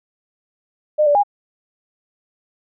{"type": "tone with pitch steps", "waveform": "sine", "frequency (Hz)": [606, 582, 816], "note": ["D#5", "D5", "G#5"], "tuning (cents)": [-46, -16, -31], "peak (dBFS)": -11, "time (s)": [0.98, 1.235], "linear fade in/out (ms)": 20, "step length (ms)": 85, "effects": []}